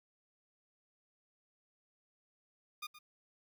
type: tone with echo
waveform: 15% pulse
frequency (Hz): 1217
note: D#6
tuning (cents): -39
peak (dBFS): -34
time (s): 2.82-2.87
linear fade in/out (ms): 10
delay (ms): 120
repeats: 1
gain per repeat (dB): -13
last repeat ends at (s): 2.99
effects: 12-bit